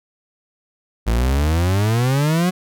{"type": "exponential sweep", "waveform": "40% pulse", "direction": "up", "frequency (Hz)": [54, 186.4], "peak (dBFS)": -14, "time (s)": [1.06, 2.51], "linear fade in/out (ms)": 20, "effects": []}